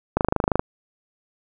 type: click train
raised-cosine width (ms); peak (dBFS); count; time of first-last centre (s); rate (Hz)
1; -4; 12; 0.17-0.595; 25.9
effects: none